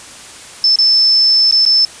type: tone with dropouts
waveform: sine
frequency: 5274 Hz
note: E8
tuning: in tune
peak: -7 dBFS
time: 0.64-1.85 s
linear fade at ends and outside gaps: 1 ms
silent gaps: 0.758-0.787 / 1.511-1.524 / 1.652-1.662 s
effects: white hiss -34 dBFS RMS until 2 s + resampled to 22050 Hz